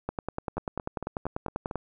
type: two click trains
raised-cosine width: 1 ms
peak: -16 / -20 dBFS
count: 18 / 6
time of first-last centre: 0.09-1.757 / 0.57-1.712 s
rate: 10.2 / 4.38 Hz
effects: none